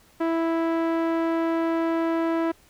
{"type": "tone with low-pass filter", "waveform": "sawtooth", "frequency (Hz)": 329.6, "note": "E4", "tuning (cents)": 0, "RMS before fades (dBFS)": -24, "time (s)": [0.2, 2.52], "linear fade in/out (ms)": 10, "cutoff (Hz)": 1500, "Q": 0.75, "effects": ["pink hiss -57 dBFS RMS until 2.69 s"]}